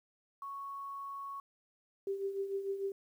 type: tone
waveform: sine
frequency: 1108.7 Hz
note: C#6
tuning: in tune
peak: -40 dBFS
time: 0.42-1.4 s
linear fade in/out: 2 ms
type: tone with tremolo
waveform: sine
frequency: 393.1 Hz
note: G4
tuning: 5 cents sharp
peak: -31 dBFS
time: 2.07-2.92 s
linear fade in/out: 2 ms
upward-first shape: triangle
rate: 6.7 Hz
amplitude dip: 70%
effects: 11-bit